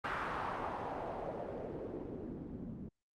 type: noise with low-pass filter sweep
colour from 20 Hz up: white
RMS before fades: -41 dBFS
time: 0.04-2.89 s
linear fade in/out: 5 ms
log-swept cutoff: 1500 to 210 Hz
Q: 2.1
effects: Opus 48 kbps